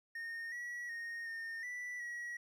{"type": "tone with pitch steps", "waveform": "triangle", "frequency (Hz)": [1840, 1930, 1855, 1827, 1969, 1917], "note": ["A#6", "B6", "A#6", "A#6", "B6", "A#6"], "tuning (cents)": [-23, -40, -9, -35, -6, 48], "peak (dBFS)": -39, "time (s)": [0.15, 2.37], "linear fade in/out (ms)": 5, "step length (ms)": 370, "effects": []}